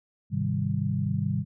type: chord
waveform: sine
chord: Ab major seventh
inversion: none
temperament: equal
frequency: 103.83 / 130.81 / 155.56 / 196 Hz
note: Ab2 / C3 / Eb3 / G3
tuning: 0 / 0 / 0 / 0 cents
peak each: -30 dBFS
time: 0.3-1.45 s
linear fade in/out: 50 ms
effects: none